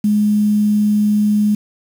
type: tone with quantisation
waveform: sine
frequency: 209.3 Hz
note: G#3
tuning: 14 cents sharp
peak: -11 dBFS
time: 0.04-1.55 s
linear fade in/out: 5 ms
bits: 6
effects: none